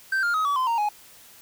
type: tone with pitch steps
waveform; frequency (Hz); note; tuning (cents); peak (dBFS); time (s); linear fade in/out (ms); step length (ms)
triangle; 1559 / 1405 / 1266.3 / 1141.3 / 1028.6 / 927 / 835.4; G6 / F6 / D#6 / D6 / C6 / A#5 / G#5; -10 / +10 / +30 / -50 / -30 / -10 / +10; -19; 0.12-0.89; 5; 110
effects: white hiss -50 dBFS RMS until 1.41 s